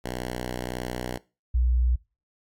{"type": "tone pair in turn", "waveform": ["5% pulse", "sine"], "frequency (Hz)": [61.74, 60.93], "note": ["B1", "B1"], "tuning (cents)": [0, -23], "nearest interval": "unison", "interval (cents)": 23, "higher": "first", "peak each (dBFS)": -19, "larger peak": "neither", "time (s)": [[0.04, 1.18], [1.54, 1.96]], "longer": "first", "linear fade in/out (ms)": 10, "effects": ["noise-tail reverb RT60 0.3 s tail -22 dB re dry", "AAC 64 kbps"]}